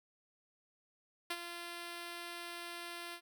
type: tone with ADSR envelope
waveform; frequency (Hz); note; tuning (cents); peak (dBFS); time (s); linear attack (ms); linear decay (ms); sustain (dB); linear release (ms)
5% pulse; 344.7; F4; -23; -23; 1.3-3.21; 7; 49; -9; 74
effects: none